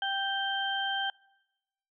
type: harmonic tone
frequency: 784 Hz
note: G5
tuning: in tune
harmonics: 1 / 2 / 4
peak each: -33 / -33 / -33 dBFS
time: 0.02-1.1 s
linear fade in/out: 2 ms
effects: noise-tail reverb RT60 1.0 s tail -25 dB re dry